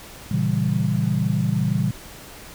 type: chord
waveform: sine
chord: A# diminished seventh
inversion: none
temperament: equal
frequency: 116.54 / 138.59 / 164.81 / 196 Hz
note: A#2 / C#3 / E3 / G3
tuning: 0 / 0 / 0 / 0 cents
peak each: -24 dBFS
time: 0.31-1.91 s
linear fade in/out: 5 ms
effects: pink hiss -41 dBFS RMS until 2.54 s